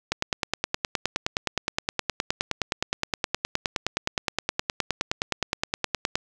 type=click train; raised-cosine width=0.2 ms; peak=-6 dBFS; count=59; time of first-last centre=0.12-6.155 s; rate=9.61 Hz; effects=none